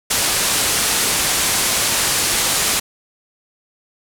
white low-pass noise, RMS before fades -18 dBFS, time 0.1-2.8 s, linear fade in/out 10 ms, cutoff 11000 Hz, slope 24 dB/octave, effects none

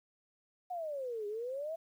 sine exponential two-way sweep, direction down then up, 740 to 405.5 to 668 Hz, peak -36 dBFS, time 0.7-1.76 s, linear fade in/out 10 ms, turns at 1.27 s, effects 11-bit

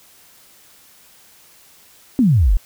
sine exponential sweep, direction down, 279.8 to 36.73 Hz, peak -10 dBFS, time 2.19-2.57 s, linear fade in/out 0 ms, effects white hiss -49 dBFS RMS until 2.65 s

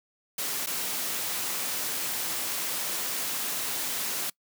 white noise with dropouts, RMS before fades -31 dBFS, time 0.38-4.3 s, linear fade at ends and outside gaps 5 ms, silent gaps 0.662-0.669 s, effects noise-tail reverb RT60 0.1 s tail -24 dB re dry + high-pass 150 Hz 12 dB/octave

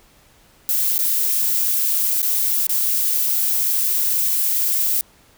violet noise with dropouts, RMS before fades -19 dBFS, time 0.69-5.01 s, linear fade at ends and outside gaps 1 ms, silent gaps 0.98-0.989 / 2.219-2.228 / 2.669-2.693 s, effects pink hiss -53 dBFS RMS until 5.37 s

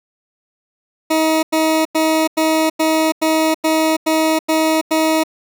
20% pulse tone bursts, 317.2 Hz, D#4, 33 cents sharp, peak -8 dBFS, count 10, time 1.1-5.237 s, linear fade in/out 10 ms, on 330 ms, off 93 ms, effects none

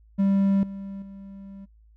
triangle tone with level steps, 196.3 Hz, G3, 3 cents sharp, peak -16 / -31 / -37 dBFS, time 0.18-1.66 s, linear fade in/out 20 ms, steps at 0.63 / 1.02 s, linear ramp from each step 2 ms, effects noise-tail reverb RT60 0.1 s tail -23 dB re dry + added 54 Hz sine -52 dBFS peak until 1.96 s

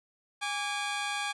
15% pulse tone pair together, 819 / 1158.2 Hz, G#5 / D6, -24 / -24 cents, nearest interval tritone, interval 600 cents, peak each -26 / -30 dBFS, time 0.41-1.33 s, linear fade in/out 20 ms, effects resampled to 24000 Hz

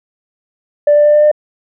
sine tone with pitch steps, 587.3 / 590.7 / 594.1 / 597.6 / 601 Hz, D5 / D5 / D5 / D5 / D5, 0 / +10 / +20 / +30 / +40 cents, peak -4 dBFS, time 0.87-1.315 s, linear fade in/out 5 ms, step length 89 ms, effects tanh soft clip ceiling -2 dBFS

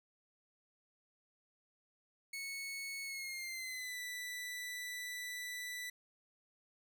sawtooth tone with pitch glide, 2206 to 1976.7 Hz, C#7 to B6, -9 to +1 cents, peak -38 dBFS, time 2.33-5.9 s, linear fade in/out 5 ms, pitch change -190 cents, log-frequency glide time 3.04-3.99 s, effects none

